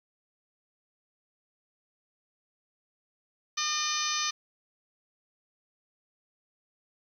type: harmonic tone with a mistuned harmonic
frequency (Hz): 606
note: D#5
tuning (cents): -46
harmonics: 2 / 3 / 4 / 5 / 6 / 7 / 8 / 9 / 10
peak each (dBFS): -34 / -39 / -37 / -39 / -36 / -38 / -37 / -39 / -33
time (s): 3.57-4.31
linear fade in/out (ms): 10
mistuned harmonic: 9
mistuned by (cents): -23
effects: 10-bit